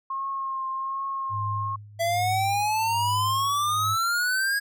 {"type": "tone with vibrato", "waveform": "sine", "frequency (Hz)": 1073, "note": "C6", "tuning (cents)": 43, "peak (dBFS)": -27, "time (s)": [0.1, 1.76], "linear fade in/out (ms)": 5, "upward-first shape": "triangle", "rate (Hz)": 1.3, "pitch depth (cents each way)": 28}
{"type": "tone with tremolo", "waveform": "sine", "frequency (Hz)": 103.83, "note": "G#2", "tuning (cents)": 0, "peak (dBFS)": -28, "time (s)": [1.29, 3.97], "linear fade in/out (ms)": 50, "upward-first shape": "sine", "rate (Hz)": 1.2, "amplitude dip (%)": 85}
{"type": "exponential sweep", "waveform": "square", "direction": "up", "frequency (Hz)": [665, 1659], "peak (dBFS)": -23, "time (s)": [1.99, 4.6], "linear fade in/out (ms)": 20}
{"effects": []}